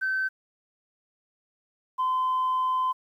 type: tone pair in turn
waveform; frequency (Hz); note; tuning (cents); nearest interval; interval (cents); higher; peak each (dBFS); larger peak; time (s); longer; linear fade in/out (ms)
sine; 1538 / 1026.5; G6 / C6; -33 / -33; perfect fifth; 700; first; -23 / -21; second; 0.01-0.29 / 1.98-2.93; second; 20
effects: tanh soft clip ceiling -20 dBFS + 10-bit